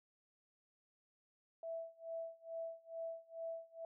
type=tone with tremolo; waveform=sine; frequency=659.3 Hz; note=E5; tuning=in tune; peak=-40 dBFS; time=1.63-3.85 s; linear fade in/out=2 ms; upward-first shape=sine; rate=2.3 Hz; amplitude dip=95%; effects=none